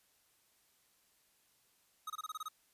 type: tone bursts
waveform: square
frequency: 1262 Hz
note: D#6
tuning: 24 cents sharp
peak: -40 dBFS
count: 8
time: 2.07-2.485 s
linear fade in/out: 5 ms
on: 30 ms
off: 25 ms
effects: white hiss -72 dBFS RMS until 2.73 s + resampled to 32000 Hz

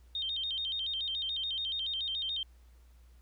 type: tone with vibrato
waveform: sine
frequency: 3406 Hz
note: G#7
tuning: 43 cents sharp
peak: -32 dBFS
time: 0.15-2.43 s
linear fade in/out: 2 ms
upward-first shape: square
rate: 7 Hz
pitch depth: 140 cents each way
effects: added 60 Hz sine -55 dBFS peak until 3.21 s + pink hiss -70 dBFS RMS until 3.21 s

